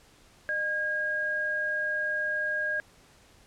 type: tone pair together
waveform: sine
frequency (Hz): 608 / 1629.7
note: D#5 / G#6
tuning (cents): -40 / -33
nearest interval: octave + perfect fourth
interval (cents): 1707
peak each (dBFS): -36 / -27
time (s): 0.49-2.8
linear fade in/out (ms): 0
effects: pink hiss -58 dBFS RMS until 3.46 s + low-pass 10000 Hz 12 dB/octave